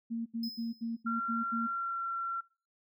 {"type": "tone bursts", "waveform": "sine", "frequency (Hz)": 230, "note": "A#3", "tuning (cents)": -23, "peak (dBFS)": -32, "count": 7, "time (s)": [0.1, 1.676], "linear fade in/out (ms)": 20, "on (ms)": 160, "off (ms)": 76}
{"type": "tone with exponential decay", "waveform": "square", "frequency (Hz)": 5100, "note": "D#8", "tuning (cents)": 42, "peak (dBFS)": -37, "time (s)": [0.43, 1.03], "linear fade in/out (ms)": 5, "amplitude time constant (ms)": 130}
{"type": "tone with pitch glide", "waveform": "sine", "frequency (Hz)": [1372, 1361.7], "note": ["F6", "F6"], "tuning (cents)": [-31, -44], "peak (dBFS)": -32, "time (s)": [1.06, 2.41], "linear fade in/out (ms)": 10, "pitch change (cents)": -13, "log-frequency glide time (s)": [1.7, 2.03]}
{"effects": ["noise-tail reverb RT60 0.4 s tail -25 dB re dry"]}